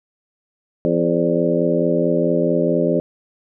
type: harmonic tone with a mistuned harmonic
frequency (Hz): 84.6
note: E2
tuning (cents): +45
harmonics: 2 / 3 / 4 / 5 / 6 / 7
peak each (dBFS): -22 / -22 / -22 / -22 / -22 / -22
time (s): 0.85-3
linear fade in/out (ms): 0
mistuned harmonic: 6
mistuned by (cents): +53
effects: none